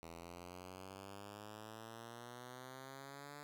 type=exponential sweep; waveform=5% pulse; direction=up; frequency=82.41 to 146.83 Hz; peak=-39 dBFS; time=0.03-3.43 s; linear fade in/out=0 ms; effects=none